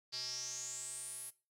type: tone with band-pass filter sweep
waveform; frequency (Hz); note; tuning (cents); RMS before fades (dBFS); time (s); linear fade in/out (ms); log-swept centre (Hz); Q
square; 125.3; B2; +25; -44; 0.12-1.31; 20; 4700 to 11000; 9
effects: noise-tail reverb RT60 0.3 s tail -18 dB re dry